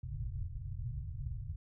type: low-pass noise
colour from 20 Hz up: white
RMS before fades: -40 dBFS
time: 0.03-1.56 s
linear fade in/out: 5 ms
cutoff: 140 Hz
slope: 96 dB/octave
effects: none